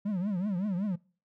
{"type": "tone with vibrato", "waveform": "triangle", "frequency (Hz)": 192.9, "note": "G3", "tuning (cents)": -28, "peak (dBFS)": -26, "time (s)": [0.05, 0.96], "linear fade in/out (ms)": 10, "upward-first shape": "triangle", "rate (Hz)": 5.3, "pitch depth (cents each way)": 220, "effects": ["noise-tail reverb RT60 0.4 s tail -24 dB re dry"]}